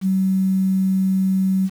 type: tone with quantisation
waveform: sine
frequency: 190 Hz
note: F#3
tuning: 46 cents sharp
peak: -15 dBFS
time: 0.01-1.7 s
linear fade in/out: 50 ms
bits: 7
effects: none